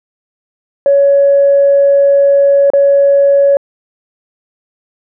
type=tone with dropouts; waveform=sine; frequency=560 Hz; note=C#5; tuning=18 cents sharp; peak=-4 dBFS; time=0.86-3.57 s; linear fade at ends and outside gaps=1 ms; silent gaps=2.702-2.735 s; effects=tanh soft clip ceiling 0 dBFS